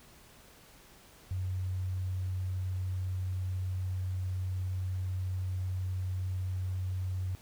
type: tone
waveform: sine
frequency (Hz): 92.7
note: F#2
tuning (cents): +4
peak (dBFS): -31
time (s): 1.31-7.35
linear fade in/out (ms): 0
effects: pink hiss -57 dBFS RMS until 7.41 s